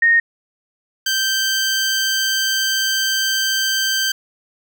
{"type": "tone pair in turn", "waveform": ["sine", "15% pulse"], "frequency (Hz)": [1852, 1560.7], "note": ["A#6", "G6"], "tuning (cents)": [-12, -8], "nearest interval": "minor third", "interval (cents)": 296, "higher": "first", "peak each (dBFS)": -10, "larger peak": "neither", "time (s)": [[0.02, 0.2], [1.06, 4.12]], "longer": "second", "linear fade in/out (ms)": 5, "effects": []}